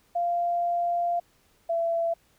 sine tone pair in turn, 694 / 671.1 Hz, F5 / E5, -11 / +31 cents, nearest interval minor second, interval 58 cents, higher first, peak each -23 dBFS, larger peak neither, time 0.15-1.2 / 1.69-2.14 s, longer first, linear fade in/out 10 ms, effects pink hiss -64 dBFS RMS until 2.38 s

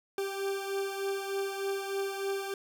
40% pulse beating tone pair, 392 / 395.3 Hz, G4 / G4, 0 / +15 cents, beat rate 3.3 Hz, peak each -32 / -37 dBFS, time 0.18-2.54 s, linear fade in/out 2 ms, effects none

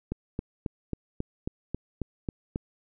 click train, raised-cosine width 3 ms, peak -17 dBFS, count 10, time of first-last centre 0.12-2.559 s, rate 3.69 Hz, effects none

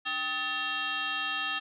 sine tone with frequency modulation, 2245 Hz, C#7, 21 cents sharp, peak -29 dBFS, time 0.05-1.6 s, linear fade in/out 20 ms, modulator 487 Hz, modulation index 2.5, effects none

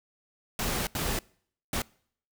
pink noise bursts at uneven times, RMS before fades -30 dBFS, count 3, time 0.59-0.87 / 0.95-1.19 / 1.73-1.82 s, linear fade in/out 2 ms, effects noise-tail reverb RT60 0.6 s tail -25 dB re dry

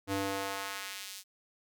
square tone with high-pass filter sweep, 98 Hz, G2, in tune, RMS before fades -37 dBFS, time 0.07-1.24 s, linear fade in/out 50 ms, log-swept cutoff 200 to 5200 Hz, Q 0.84, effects none

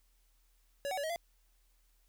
square tone with pitch steps, 564 / 751 / 569 / 634 / 683 Hz, C#5 / F#5 / C#5 / D#5 / F5, +30 / +26 / +45 / +32 / -39 cents, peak -35 dBFS, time 0.85-1.16 s, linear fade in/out 0 ms, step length 62 ms, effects added 40 Hz sine -67 dBFS peak until 2.08 s + white hiss -75 dBFS RMS until 2.08 s

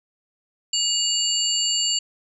sine tone cluster, 2879 / 4544 / 7320 Hz, F#7 / C#8 / A#8, -48 / +42 / -32 cents, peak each -24 dBFS, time 0.73-1.99 s, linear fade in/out 5 ms, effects none

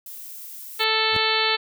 violet noise, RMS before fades -38 dBFS, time 0.06-0.84 s, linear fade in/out 2 ms
harmonic tone, 440 Hz, A4, in tune, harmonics 1 / 2 / 3 / 4 / 5 / 6 / 7 / 8 / 9 / 10, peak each -28 / -28 / -28 / -28 / -28 / -28 / -28 / -28 / -28 / -28 dBFS, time 0.79-1.57 s, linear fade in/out 20 ms
sawtooth tone with exponential growth, 102.1 Hz, G#2, 29 cents flat, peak -23 dBFS, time 1.09-1.17 s, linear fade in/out 5 ms, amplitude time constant 16 ms
effects none

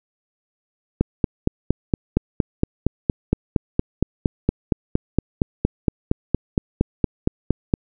click train, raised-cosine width 3 ms, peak -3 dBFS, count 30, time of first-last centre 1.01-7.739 s, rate 4.31 Hz, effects none

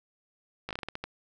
slowing click train, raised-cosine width 0.3 ms, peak -19 dBFS, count 9, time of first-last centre 0.69-1.04 s, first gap 17 ms, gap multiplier 1.26, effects none

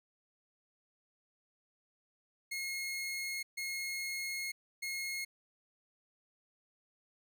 sawtooth tone bursts at uneven times, 2158 Hz, C#7, 47 cents flat, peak -33 dBFS, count 3, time 2.51-3.43 / 3.57-4.52 / 4.82-5.25 s, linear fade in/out 10 ms, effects none

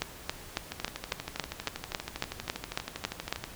two click trains, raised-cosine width 0.2 ms, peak -11 / -17 dBFS, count 13 / 35, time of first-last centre 0.02-3.326 / 0.72-3.44 s, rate 3.63 / 12.5 Hz, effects pink hiss -47 dBFS RMS until 3.55 s

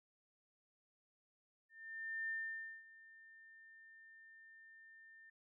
sine tone with ADSR envelope, 1800 Hz, A6, 39 cents sharp, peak -38 dBFS, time 1.69-5.3 s, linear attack 600 ms, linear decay 540 ms, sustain -20 dB, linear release 6 ms, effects none

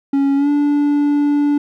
triangle tone with pitch glide, 277.2 to 290.3 Hz, C#4 to D4, 0 to -20 cents, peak -10 dBFS, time 0.13-1.58 s, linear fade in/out 5 ms, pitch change +80 cents, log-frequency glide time 0.36-0.49 s, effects none

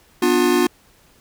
square chord, B diminished, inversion none, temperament just, 246.9 / 296.3 / 355.6 Hz, B3 / D4 / F4, 0 / +15 / +31 cents, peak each -21 / -21 / -17 dBFS, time 0.22-0.67 s, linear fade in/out 5 ms, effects pink hiss -54 dBFS RMS until 1.2 s

